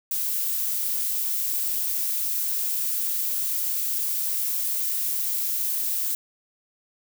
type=noise; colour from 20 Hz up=violet; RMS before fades=-26 dBFS; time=0.11-6.15 s; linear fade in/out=2 ms; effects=none